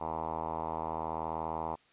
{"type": "tone with low-pass filter", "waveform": "5% pulse", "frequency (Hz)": 80.5, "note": "E2", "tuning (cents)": -41, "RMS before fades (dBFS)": -36, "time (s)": [0, 1.76], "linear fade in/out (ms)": 20, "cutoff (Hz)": 930, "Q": 4.5, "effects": ["white hiss -65 dBFS RMS until 1.92 s", "resampled to 8000 Hz"]}